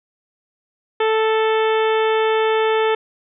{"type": "harmonic tone", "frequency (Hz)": 440, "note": "A4", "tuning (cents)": 0, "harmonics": [1, 2, 3, 4, 5, 6, 7, 8], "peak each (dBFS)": [-16, -22, -26, -28, -30, -32, -33, -34], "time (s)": [1, 2.95], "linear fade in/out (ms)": 5, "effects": []}